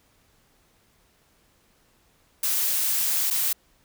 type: noise with dropouts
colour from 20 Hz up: blue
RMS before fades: -24 dBFS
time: 2.43-3.53 s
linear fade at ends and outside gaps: 5 ms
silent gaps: 3.303-3.308 s
effects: pink hiss -63 dBFS RMS until 3.84 s